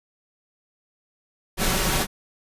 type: noise with comb filter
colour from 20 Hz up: pink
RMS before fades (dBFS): -22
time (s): 1.57-2.07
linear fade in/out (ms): 50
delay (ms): 5.3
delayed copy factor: +0.55
effects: resampled to 32000 Hz